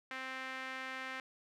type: tone with band-pass filter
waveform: sawtooth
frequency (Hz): 261.6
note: C4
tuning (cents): 0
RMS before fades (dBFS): -43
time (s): 0.11-1.2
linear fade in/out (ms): 2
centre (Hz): 1900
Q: 2
effects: none